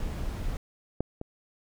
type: noise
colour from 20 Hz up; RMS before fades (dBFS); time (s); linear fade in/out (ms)
brown; -32; 0-0.57; 2
type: clicks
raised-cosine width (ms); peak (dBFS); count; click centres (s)
2; -14 / -22; 2; 1.006 / 1.214
effects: none